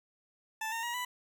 20% pulse tone with pitch steps, 880 / 915.3 / 951.9 / 990.1 Hz, A5 / A#5 / A#5 / B5, 0 / -32 / +36 / +4 cents, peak -29 dBFS, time 0.61-1.05 s, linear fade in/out 5 ms, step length 110 ms, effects none

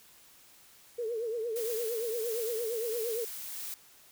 sine tone with vibrato, 458.1 Hz, A#4, 30 cents flat, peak -31 dBFS, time 0.98-3.25 s, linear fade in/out 10 ms, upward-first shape triangle, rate 8.7 Hz, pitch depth 120 cents each way
blue noise with tremolo, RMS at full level -39 dBFS, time 1.56-3.74 s, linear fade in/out 0 ms, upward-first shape sine, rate 1.5 Hz, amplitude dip 25%
effects white hiss -58 dBFS RMS until 4.11 s

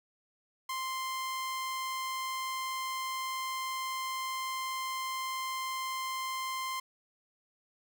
sawtooth tone, 1046.5 Hz, C6, in tune, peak -30 dBFS, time 0.69-6.8 s, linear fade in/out 5 ms, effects none

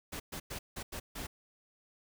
pink noise bursts at uneven times, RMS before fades -41 dBFS, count 6, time 0.12-0.2 / 0.32-0.4 / 0.5-0.59 / 0.76-0.83 / 0.92-1 / 1.15-1.27 s, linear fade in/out 10 ms, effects none

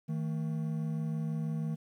triangle tone pair together, 158.31 / 224.5 Hz, D#3 / A3, +30 / +35 cents, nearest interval tritone, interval 605 cents, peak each -30 / -36 dBFS, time 0.08-1.76 s, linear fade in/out 20 ms, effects 11-bit

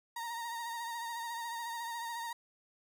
35% pulse tone with vibrato, 932.3 Hz, A#5, in tune, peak -36 dBFS, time 0.16-2.33 s, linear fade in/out 5 ms, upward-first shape sine, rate 14 Hz, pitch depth 38 cents each way, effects none

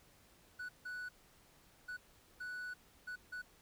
triangle tone bursts at uneven times, 1480 Hz, F#6, in tune, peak -40 dBFS, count 6, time 0.59-0.69 / 0.85-1.09 / 1.88-1.97 / 2.4-2.74 / 3.07-3.16 / 3.32-3.42 s, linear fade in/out 10 ms, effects pink hiss -66 dBFS RMS until 3.61 s

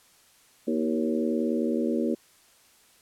harmonic tone with a mistuned harmonic, 79 Hz, D#2, 27 cents sharp, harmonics 3 / 4 / 5 / 6 / 7, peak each -27 / -29 / -31 / -33 / -34 dBFS, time 0.67-2.15 s, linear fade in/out 10 ms, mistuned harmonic 5, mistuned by -37 cents, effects white hiss -59 dBFS RMS until 3.01 s + low-pass 12000 Hz 12 dB/octave

